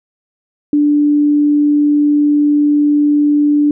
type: tone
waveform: sine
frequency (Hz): 293.7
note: D4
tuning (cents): 0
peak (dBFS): -8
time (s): 0.73-3.71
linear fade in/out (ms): 2
effects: none